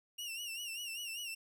sawtooth tone with vibrato, 2794 Hz, F7, in tune, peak -37 dBFS, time 0.18-1.35 s, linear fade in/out 10 ms, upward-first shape sine, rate 5.1 Hz, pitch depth 89 cents each way, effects none

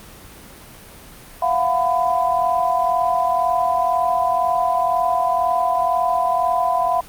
sine tone cluster, 683 / 725 / 1003 Hz, F5 / F#5 / B5, -39 / -35 / +26 cents, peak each -20 dBFS, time 1.42-7.01 s, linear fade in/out 5 ms, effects pink hiss -41 dBFS RMS until 7.08 s + Opus 32 kbps

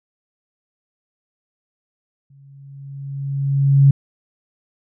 sine tone with exponential growth, 138.59 Hz, C#3, in tune, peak -6 dBFS, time 2.3-3.91 s, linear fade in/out 5 ms, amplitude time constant 350 ms, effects none

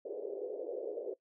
pink band-pass noise, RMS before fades -40 dBFS, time 0.05-1.14 s, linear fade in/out 5 ms, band 400 to 530 Hz, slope 48 dB/octave, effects noise-tail reverb RT60 0.1 s tail -19 dB re dry

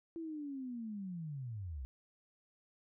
sine linear sweep, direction down, 336.2 to 60 Hz, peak -40 dBFS, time 0.16-1.85 s, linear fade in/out 0 ms, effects none

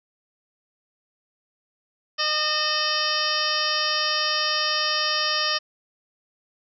harmonic tone with a mistuned harmonic, 610 Hz, D#5, 34 cents flat, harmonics 1 / 2 / 3 / 4 / 5 / 6 / 7 / 8 / 9, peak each -33 / -28 / -29 / -33 / -29 / -34 / -34 / -28 / -28 dBFS, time 2.18-5.59 s, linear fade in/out 20 ms, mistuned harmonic 4, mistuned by +94 cents, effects none

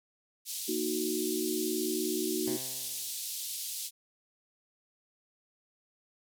white band-pass noise, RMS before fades -38 dBFS, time 0.45-3.91 s, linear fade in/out 50 ms, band 3300 to 14000 Hz, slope 24 dB/octave
sine chord, D# minor, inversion second, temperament equal, 233.1 / 311.1 / 370 Hz, A#3 / D#4 / F#4, 0 / 0 / 0 cents, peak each -38 / -34 / -33 dBFS, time 0.68-2.57 s, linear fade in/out 10 ms
10% pulse tone with exponential decay, 130.81 Hz, C3, in tune, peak -31 dBFS, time 2.47-3.35 s, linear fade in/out 2 ms, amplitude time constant 190 ms
effects none

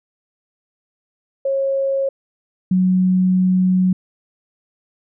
sine tone pair in turn, 544 / 184.66 Hz, C#5 / F#3, -33 / -3 cents, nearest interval octave + perfect fifth, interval 1870 cents, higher first, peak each -16 / -12 dBFS, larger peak second, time 1.45-2.09 / 2.71-3.93 s, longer second, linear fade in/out 5 ms, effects none

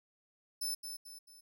20% pulse tone with echo, 5274 Hz, E8, in tune, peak -29 dBFS, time 0.61-0.75 s, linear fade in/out 10 ms, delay 220 ms, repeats 3, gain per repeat -7 dB, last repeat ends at 1.41 s, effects none

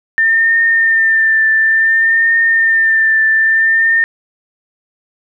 sine tone with vibrato, 1799 Hz, A6, 38 cents sharp, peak -8 dBFS, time 0.18-4.04 s, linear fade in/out 0 ms, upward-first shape triangle, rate 0.57 Hz, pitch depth 31 cents each way, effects none

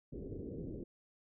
white low-pass noise, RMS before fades -44 dBFS, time 0.12-0.84 s, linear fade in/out 10 ms, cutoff 460 Hz, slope 48 dB/octave, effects none

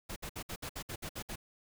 pink noise bursts, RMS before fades -41 dBFS, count 10, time 0.09-1.359 s, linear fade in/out 10 ms, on 72 ms, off 61 ms, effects none

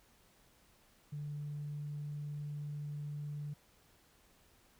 sine tone, 146.83 Hz, D3, in tune, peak -38 dBFS, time 1.12-3.54 s, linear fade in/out 10 ms, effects tanh soft clip ceiling -34 dBFS + pink hiss -67 dBFS RMS until 4.79 s

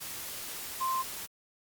sine tone in noise, 1046.5 Hz, C6, in tune, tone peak -28 dBFS, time 0.8-1.03 s, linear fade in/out 20 ms, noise white, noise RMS -40 dBFS, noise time 0-1.27 s, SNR +9 dB, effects Opus 48 kbps

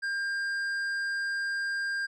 sine tone with tanh clipping, 1600 Hz, G6, 35 cents sharp, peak -30 dBFS, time 0.02-2.07 s, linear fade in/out 20 ms, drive 8 dB, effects none

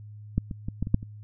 clicks, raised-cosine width 5 ms, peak -10 / -20 / -18 / -14 / -20 / -7 / -26 dBFS, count 7, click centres 0.38 / 0.512 / 0.685 / 0.826 / 0.871 / 0.944 / 1.029 s, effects added 105 Hz sine -41 dBFS peak until 1.23 s

